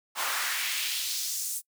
pink noise with high-pass filter sweep, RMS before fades -31 dBFS, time 0.15-1.62 s, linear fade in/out 50 ms, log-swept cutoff 930 to 9000 Hz, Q 1.6, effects noise-tail reverb RT60 0.1 s tail -24 dB re dry

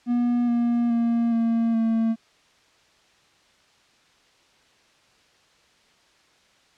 triangle tone with pitch steps, 241.3 / 237.3 / 233.3 / 229.5 / 225.7 Hz, B3 / A#3 / A#3 / A#3 / A3, -40 / +31 / +2 / -27 / +44 cents, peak -17 dBFS, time 0.06-2.16 s, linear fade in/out 50 ms, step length 420 ms, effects white hiss -59 dBFS RMS until 6.77 s + low-pass 5000 Hz 12 dB/octave

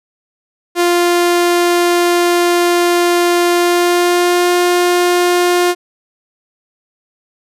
sawtooth tone with pitch glide, 349.2 to 354.1 Hz, F4 to F4, 0 to +24 cents, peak -6 dBFS, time 0.75-5.75 s, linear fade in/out 50 ms, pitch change +24 cents, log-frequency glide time 3.54-4.52 s, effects resampled to 32000 Hz

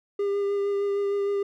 triangle tone with vibrato, 401.9 Hz, G4, 43 cents sharp, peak -21 dBFS, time 0.19-1.43 s, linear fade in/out 5 ms, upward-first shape sine, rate 6.5 Hz, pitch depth 15 cents each way, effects none

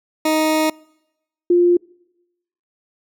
20% pulse / sine tone pair in turn, 312.4 / 350.7 Hz, D#4 / F4, +7 / +7 cents, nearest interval major second, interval 200 cents, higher second, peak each -10 dBFS, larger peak neither, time 0.25-0.7 / 1.5-1.77 s, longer first, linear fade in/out 5 ms, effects noise-tail reverb RT60 0.9 s tail -26 dB re dry

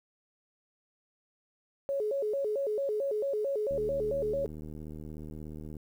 sine tone with vibrato, 485.1 Hz, B4, 31 cents flat, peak -28 dBFS, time 1.89-4.46 s, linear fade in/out 0 ms, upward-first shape square, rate 4.5 Hz, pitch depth 230 cents each way
click train, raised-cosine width 3 ms, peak -31 dBFS, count 159, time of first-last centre 3.71-5.767 s, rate 76.8 Hz
effects 10-bit

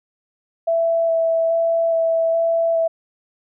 sine tone with vibrato, 661 Hz, E5, 5 cents sharp, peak -15 dBFS, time 0.67-2.88 s, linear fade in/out 10 ms, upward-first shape square, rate 1.2 Hz, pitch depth 9 cents each way, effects none

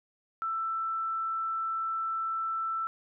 sine tone, 1329 Hz, E6, 14 cents sharp, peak -29 dBFS, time 0.42-2.87 s, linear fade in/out 0 ms, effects none

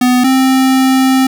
square tone pair in turn, 249.6 / 262.7 Hz, B3 / C4, +19 / +7 cents, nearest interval minor second, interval 88 cents, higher second, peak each -8 dBFS, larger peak neither, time 0.01-0.24 / 0.24-1.27 s, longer second, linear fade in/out 5 ms, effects none

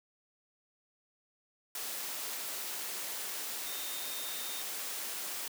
sine tone in noise, 3669 Hz, A#7, 28 cents flat, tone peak -45 dBFS, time 3.66-4.62 s, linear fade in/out 2 ms, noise white, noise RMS -39 dBFS, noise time 1.75-5.48 s, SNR -9 dB, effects high-pass 300 Hz 12 dB/octave

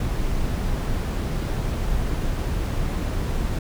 brown noise, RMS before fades -24 dBFS, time 0-3.59 s, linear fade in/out 5 ms, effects none

